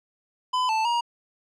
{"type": "tone with pitch steps", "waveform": "square", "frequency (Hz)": [1008, 881, 947], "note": ["B5", "A5", "A#5"], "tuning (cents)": [35, 2, 27], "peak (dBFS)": -22, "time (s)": [0.53, 1.01], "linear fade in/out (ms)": 10, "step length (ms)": 160, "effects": ["low-pass 5000 Hz 12 dB/octave"]}